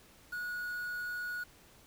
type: tone with quantisation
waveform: triangle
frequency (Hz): 1457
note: F#6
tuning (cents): -27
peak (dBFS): -34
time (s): 0.32-1.44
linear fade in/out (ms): 10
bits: 9
effects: pink hiss -60 dBFS RMS until 1.86 s